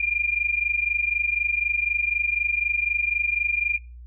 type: tone pair together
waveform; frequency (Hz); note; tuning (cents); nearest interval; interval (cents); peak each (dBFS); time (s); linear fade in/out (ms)
sine; 2395 / 2419; D7 / D#7; +33 / -49; unison; 18; -24; 0-3.78; 5
effects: noise-tail reverb RT60 0.3 s tail -23 dB re dry + added 60 Hz sine -39 dBFS peak until 4.06 s